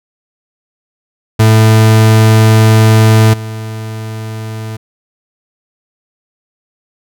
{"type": "tone with level steps", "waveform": "40% pulse", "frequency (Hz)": 110, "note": "A2", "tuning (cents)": 0, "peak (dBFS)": [-3, -19], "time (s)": [1.39, 4.77], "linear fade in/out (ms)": 10, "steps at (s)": 3.33, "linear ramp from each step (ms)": 10, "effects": []}